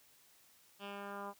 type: tone with low-pass filter sweep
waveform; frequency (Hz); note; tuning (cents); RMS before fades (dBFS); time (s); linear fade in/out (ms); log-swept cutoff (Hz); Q
10% pulse; 200.9; G3; +43; -45; 0.79-1.34; 50; 3200 to 1000; 2.5
effects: white hiss -66 dBFS RMS until 1.39 s + high-pass 60 Hz 12 dB/octave